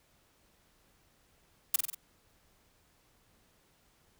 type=noise with echo; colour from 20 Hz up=blue; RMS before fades=-24 dBFS; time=1.74-1.76 s; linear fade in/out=5 ms; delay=47 ms; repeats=4; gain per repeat=-4 dB; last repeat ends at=1.948 s; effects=pink hiss -68 dBFS RMS until 4.19 s